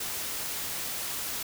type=noise; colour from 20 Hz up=white; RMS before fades=-34 dBFS; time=0-1.43 s; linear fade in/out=5 ms; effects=none